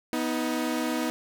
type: tone pair together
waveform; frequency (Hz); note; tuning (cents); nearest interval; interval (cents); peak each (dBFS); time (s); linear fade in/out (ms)
sawtooth; 246.9 / 315.7; B3 / D#4; 0 / +25; major third; 425; -25; 0.13-1.1; 0
effects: none